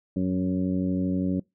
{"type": "harmonic tone with a mistuned harmonic", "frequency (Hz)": 92.5, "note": "F#2", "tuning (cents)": 0, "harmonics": [1, 2, 3, 4, 5, 6], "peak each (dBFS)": [-34, -25, -27, -38, -41, -38], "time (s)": [0.16, 1.4], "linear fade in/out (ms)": 5, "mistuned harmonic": 1, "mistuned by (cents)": -32, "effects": ["noise-tail reverb RT60 0.2 s tail -25 dB re dry"]}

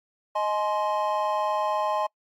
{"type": "chord", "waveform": "triangle", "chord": "Ab major", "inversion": "second", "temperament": "equal with one note detuned", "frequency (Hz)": [622.3, 845.6, 1046.5], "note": ["Eb5", "Ab5", "C6"], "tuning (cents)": [0, 31, 0], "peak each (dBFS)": -26, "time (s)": [0.35, 2.07], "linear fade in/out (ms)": 10, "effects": ["noise-tail reverb RT60 0.1 s tail -26 dB re dry", "Opus 48 kbps"]}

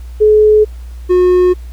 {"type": "tone pair in turn", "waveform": ["sine", "triangle"], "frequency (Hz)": [426.6, 362.1], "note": ["G#4", "F#4"], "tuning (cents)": [46, -37], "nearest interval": "minor third", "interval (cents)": 283, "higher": "first", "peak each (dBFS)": -4, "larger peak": "neither", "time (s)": [[0.2, 0.65], [1.09, 1.54]], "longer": "neither", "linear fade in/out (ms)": 20, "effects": ["added 60 Hz sine -25 dBFS peak until 1.72 s", "pink hiss -47 dBFS RMS until 1.72 s"]}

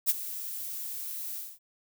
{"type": "noise with ADSR envelope", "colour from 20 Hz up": "violet", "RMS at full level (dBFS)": -22, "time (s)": [0.06, 1.59], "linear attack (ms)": 36, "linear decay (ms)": 30, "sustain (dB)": -15, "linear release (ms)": 230, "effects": []}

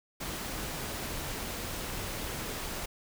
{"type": "noise", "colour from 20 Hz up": "pink", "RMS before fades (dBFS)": -37, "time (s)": [0.2, 2.86], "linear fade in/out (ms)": 10, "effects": []}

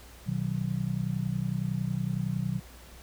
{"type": "chord", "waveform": "sine", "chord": "B major", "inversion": "none", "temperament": "just", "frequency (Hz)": [123.47, 154.34, 185.21], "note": ["B2", "D#3", "F#3"], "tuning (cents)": [0, -14, 2], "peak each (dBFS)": -32, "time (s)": [0.26, 2.6], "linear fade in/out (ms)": 20, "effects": ["added 60 Hz sine -50 dBFS peak until 3.02 s", "pink hiss -52 dBFS RMS until 3.02 s"]}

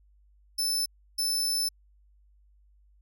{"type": "tone bursts at uneven times", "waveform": "sawtooth", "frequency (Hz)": 5274, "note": "E8", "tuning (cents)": 0, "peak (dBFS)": -23, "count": 2, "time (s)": [[0.58, 0.86], [1.18, 1.69]], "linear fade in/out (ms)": 10, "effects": ["added 50 Hz sine -58 dBFS peak until 3.01 s"]}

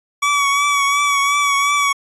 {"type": "tone with vibrato", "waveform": "25% pulse", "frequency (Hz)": 1136, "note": "C#6", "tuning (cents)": 42, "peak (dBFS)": -10, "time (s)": [0.22, 1.93], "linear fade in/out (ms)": 10, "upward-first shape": "triangle", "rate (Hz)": 2.8, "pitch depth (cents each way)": 39, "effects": ["resampled to 24000 Hz"]}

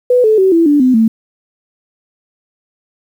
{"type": "tone with pitch steps", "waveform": "sine", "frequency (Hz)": [496.2, 434.5, 380.4, 333.1, 291.7, 255.4, 223.6], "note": ["B4", "A4", "F#4", "E4", "D4", "C4", "A3"], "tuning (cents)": [8, -22, 48, 18, -12, -42, 28], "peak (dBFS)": -6, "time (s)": [0.1, 1.08], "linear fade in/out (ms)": 5, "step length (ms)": 140, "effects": ["7-bit"]}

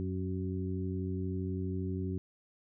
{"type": "harmonic tone with a mistuned harmonic", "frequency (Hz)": 92.4, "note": "F#2", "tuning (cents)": -2, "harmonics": [1, 2, 3, 4], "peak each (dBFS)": [-35, -38, -40, -41], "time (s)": [0, 2.18], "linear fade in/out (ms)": 0, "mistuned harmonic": 4, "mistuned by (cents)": 26, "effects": []}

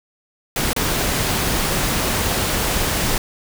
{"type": "noise with dropouts", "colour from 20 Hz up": "pink", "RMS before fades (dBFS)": -20, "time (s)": [0.56, 3.18], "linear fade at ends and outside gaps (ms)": 2, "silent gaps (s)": [0.732, 0.763], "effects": []}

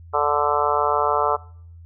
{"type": "harmonic tone", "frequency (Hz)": 146.7, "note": "D3", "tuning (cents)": -2, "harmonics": [3, 4, 5, 6, 7, 8, 9], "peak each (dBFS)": [-25, -25, -25, -25, -25, -25, -25], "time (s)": [0.13, 1.37], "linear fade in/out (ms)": 20, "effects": ["noise-tail reverb RT60 0.6 s tail -23 dB re dry", "added 84 Hz sine -40 dBFS peak until 1.85 s"]}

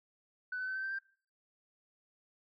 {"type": "tone with pitch steps", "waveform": "sine", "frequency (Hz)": [1498, 1513.7, 1529.5, 1545.5, 1561.6, 1577.9], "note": ["F#6", "F#6", "G6", "G6", "G6", "G6"], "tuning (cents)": [21, 39, -43, -25, -7, 11], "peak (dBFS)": -34, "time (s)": [0.52, 0.988], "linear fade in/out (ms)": 5, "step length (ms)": 78, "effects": ["noise-tail reverb RT60 0.4 s tail -20 dB re dry", "tanh soft clip ceiling -31 dBFS"]}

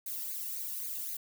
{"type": "noise with flanger", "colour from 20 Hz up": "violet", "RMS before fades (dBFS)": -38, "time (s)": [0.06, 1.17], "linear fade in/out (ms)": 5, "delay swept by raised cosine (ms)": [0.45, 1.11], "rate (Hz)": 3.8, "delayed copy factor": 0.7, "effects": []}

